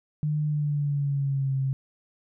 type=tone with pitch glide; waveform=sine; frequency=150.8 to 134.35 Hz; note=D3 to C3; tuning=+46 to +46 cents; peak=-23 dBFS; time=0.23-1.73 s; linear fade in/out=0 ms; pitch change=-200 cents; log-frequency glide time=0.44-1.56 s; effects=none